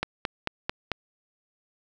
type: click train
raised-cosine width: 0.3 ms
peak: -10 dBFS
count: 5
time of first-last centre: 0.03-0.917 s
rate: 4.51 Hz
effects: none